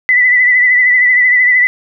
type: tone with vibrato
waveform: sine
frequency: 1989 Hz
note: B6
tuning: 12 cents sharp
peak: -6 dBFS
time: 0.09-1.67 s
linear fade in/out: 0 ms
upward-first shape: sine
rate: 13 Hz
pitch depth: 40 cents each way
effects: none